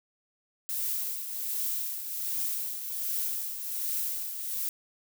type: noise with tremolo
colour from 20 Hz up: violet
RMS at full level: -30 dBFS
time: 0.69-4.69 s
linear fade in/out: 0 ms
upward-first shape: triangle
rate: 1.3 Hz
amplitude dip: 60%
effects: none